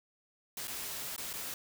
white noise with dropouts, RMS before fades -40 dBFS, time 0.57-1.54 s, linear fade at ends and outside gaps 2 ms, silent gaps 0.673-0.679 / 1.163-1.179 / 1.331-1.336 s, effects none

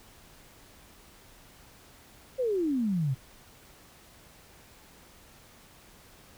sine exponential sweep, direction down, 538 to 124.4 Hz, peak -25 dBFS, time 2.38-3.15 s, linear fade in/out 20 ms, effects pink hiss -55 dBFS RMS until 6.37 s

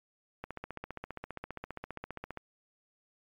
click train, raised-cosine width 0.5 ms, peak -24 dBFS, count 30, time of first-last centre 0.44-2.373 s, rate 15 Hz, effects MP3 96 kbps

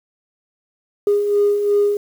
sine beating tone pair, 407.1 / 409.9 Hz, G#4 / G#4, -35 / -23 cents, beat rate 2.8 Hz, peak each -22 / -13 dBFS, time 1.07-1.97 s, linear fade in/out 2 ms, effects tanh soft clip ceiling -8 dBFS + 7-bit

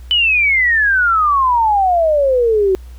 sine exponential sweep, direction down, 3012 to 370 Hz, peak -10 dBFS, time 0.11-2.75 s, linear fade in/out 0 ms, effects added 61 Hz sine -31 dBFS peak until 2.98 s + pink hiss -50 dBFS RMS until 2.98 s

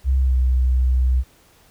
sine tone with pitch glide, 66 to 63.42 Hz, C2 to B1, +16 to +47 cents, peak -14 dBFS, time 0.04-1.24 s, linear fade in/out 50 ms, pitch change -69 cents, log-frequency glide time 0.18-0.36 s, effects pink hiss -54 dBFS RMS until 1.7 s

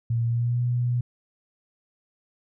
sine tone with pitch glide, 116.54 to 122.05 Hz, A#2 to B2, 0 to -20 cents, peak -21 dBFS, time 0.1-1.01 s, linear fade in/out 5 ms, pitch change +80 cents, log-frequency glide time 0.26-0.61 s, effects none

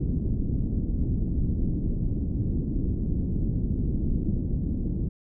pink low-pass noise, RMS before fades -26 dBFS, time 0-5.09 s, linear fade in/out 10 ms, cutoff 290 Hz, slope 24 dB/octave, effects none

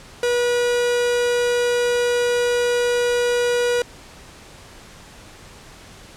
45% pulse tone, 484.2 Hz, B4, 34 cents flat, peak -17 dBFS, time 0.23-3.82 s, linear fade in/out 2 ms, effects pink hiss -43 dBFS RMS until 6.16 s + low-pass 9000 Hz 12 dB/octave

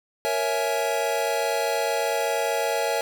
square chord, A# half-diminished seventh, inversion none, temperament equal with one note detuned, 466.2 / 554.4 / 659.3 / 839.3 Hz, A#4 / C#5 / E5 / G#5, 0 / 0 / 0 / +18 cents, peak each -29 dBFS, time 0.25-3.01 s, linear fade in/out 0 ms, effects none

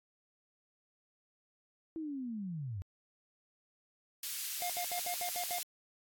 sine linear sweep, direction down, 330 to 86.5 Hz, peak -37 dBFS, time 1.96-2.82 s, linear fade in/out 0 ms
white high-pass noise, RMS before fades -39 dBFS, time 4.23-5.63 s, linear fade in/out 2 ms, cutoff 2400 Hz, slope 12 dB/octave
square tone bursts, 710 Hz, F5, 28 cents sharp, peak -37 dBFS, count 7, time 4.62-5.585 s, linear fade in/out 0 ms, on 77 ms, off 71 ms
effects AAC 64 kbps

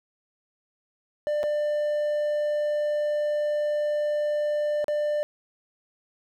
triangle tone with dropouts, 595 Hz, D5, 22 cents sharp, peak -21 dBFS, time 1.27-5.23 s, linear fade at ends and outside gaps 0 ms, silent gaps 1.431-1.438 / 4.843-4.882 s, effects none

